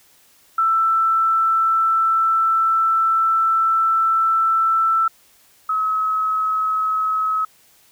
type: tone pair in turn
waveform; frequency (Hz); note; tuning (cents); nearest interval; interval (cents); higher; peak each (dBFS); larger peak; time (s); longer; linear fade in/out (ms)
sine; 1329 / 1283.3; E6 / E6; +14 / -47; minor second; 61; first; -14 / -17; first; 0.58-5.08 / 5.69-7.45; first; 5
effects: white hiss -54 dBFS RMS until 7.91 s